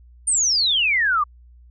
sine exponential sweep, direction down, 9100 to 1139 Hz, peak -16 dBFS, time 0.27-1.24 s, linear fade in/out 10 ms, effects added 60 Hz sine -45 dBFS peak until 1.7 s

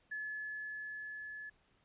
sine tone with level ramp, 1715 Hz, A6, 45 cents flat, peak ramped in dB -38 to -44 dBFS, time 0.11-1.5 s, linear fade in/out 10 ms, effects pink hiss -72 dBFS RMS until 1.84 s + resampled to 8000 Hz

